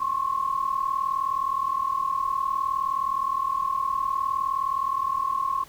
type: tone pair together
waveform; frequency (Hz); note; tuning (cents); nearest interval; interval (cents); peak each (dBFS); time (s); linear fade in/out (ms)
sine; 1060.6 / 1100; C6 / C#6; +23 / -14; minor second; 63; -26; 0-5.64; 10
effects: pink hiss -50 dBFS RMS until 5.68 s

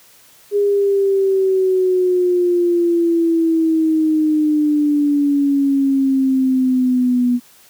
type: exponential sweep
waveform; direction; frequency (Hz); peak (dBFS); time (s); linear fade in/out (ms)
sine; down; 409.8 to 243.4; -12; 0.51-7.4; 50
effects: white hiss -48 dBFS RMS until 7.69 s + high-pass 60 Hz 12 dB/octave

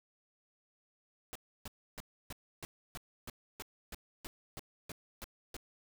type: noise bursts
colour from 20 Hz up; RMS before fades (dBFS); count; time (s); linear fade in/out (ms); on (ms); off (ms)
pink; -44; 14; 1.33-5.566; 0; 24; 300
effects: none

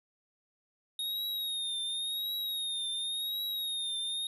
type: tone with vibrato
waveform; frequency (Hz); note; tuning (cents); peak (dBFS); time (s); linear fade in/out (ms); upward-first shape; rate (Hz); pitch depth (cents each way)
square; 3726; A#7; -2; -33; 0.99-4.27; 2; triangle; 0.92; 71
effects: none

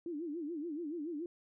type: tone with vibrato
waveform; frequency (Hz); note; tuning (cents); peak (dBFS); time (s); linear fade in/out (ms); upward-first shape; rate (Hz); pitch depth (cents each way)
sine; 317.5; D#4; +35; -37; 0.06-1.26; 2; sine; 7; 180
effects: none

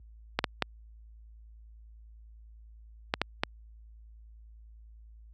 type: clicks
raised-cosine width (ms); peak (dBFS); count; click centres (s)
0.3; -9; 6; 0.39 / 0.442 / 0.623 / 3.139 / 3.216 / 3.435
effects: added 55 Hz sine -42 dBFS peak until 5.33 s + high-pass 80 Hz 12 dB/octave

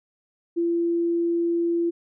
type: tone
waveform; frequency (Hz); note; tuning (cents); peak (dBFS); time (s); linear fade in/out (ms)
sine; 340; F4; -46; -20; 0.56-1.91; 20
effects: none

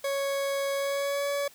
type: tone with pitch glide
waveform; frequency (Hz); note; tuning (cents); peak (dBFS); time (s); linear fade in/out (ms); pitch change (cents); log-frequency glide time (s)
40% pulse; 554.4 to 567; C#5 to C#5; 0 to +39; -26; 0.04-1.48; 5; +39; 0.74-1.29
effects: white hiss -55 dBFS RMS until 1.54 s

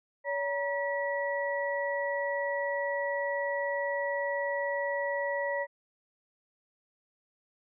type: tone cluster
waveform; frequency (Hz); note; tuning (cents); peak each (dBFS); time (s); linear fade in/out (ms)
sine; 567 / 948 / 1939; C#5 / A#5 / B6; +39 / +29 / -32; -31 / -36 / -34; 0.24-5.67; 50
effects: none

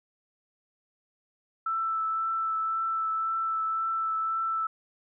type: tone with vibrato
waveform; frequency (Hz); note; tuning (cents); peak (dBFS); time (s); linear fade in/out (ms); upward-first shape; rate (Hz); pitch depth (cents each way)
sine; 1323; E6; +6; -26; 1.66-4.67; 5; triangle; 1.9; 14
effects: none

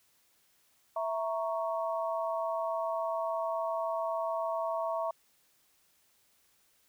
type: chord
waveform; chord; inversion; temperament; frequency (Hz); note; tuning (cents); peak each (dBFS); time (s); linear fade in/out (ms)
sine; A# diminished; second; equal; 659.3 / 932.3 / 1108.7; E5 / A#5 / C#6; 0 / 0 / 0; -32 / -37 / -37; 0.96-5.11; 5
effects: white hiss -69 dBFS RMS until 6.88 s

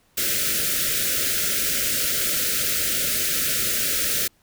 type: band-stop noise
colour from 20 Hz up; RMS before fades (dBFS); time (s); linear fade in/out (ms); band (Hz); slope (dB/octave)
white; -23; 0.17-4.28; 10; 630 to 1300; 96
effects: pink hiss -62 dBFS RMS until 4.42 s

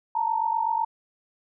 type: tone pair together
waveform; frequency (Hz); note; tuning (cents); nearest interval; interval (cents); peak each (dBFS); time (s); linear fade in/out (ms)
sine; 884.3 / 932.3; A5 / A#5; +8 / 0; minor second; 92; -25; 0.15-0.85; 5
effects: none

